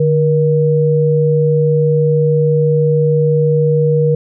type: tone pair together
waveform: sine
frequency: 150 / 476.2 Hz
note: D3 / A#4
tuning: +37 / +37 cents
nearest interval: octave + minor sixth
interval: 2000 cents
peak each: -12 dBFS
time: 0-4.15 s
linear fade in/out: 5 ms
effects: none